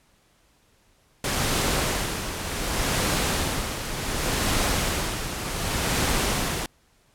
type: noise with tremolo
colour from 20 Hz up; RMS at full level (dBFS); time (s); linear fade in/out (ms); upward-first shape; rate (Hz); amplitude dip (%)
pink; -23; 1.24-6.66; 2; sine; 0.67; 60
effects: pink hiss -62 dBFS RMS until 7.14 s + low-pass 12000 Hz 12 dB/octave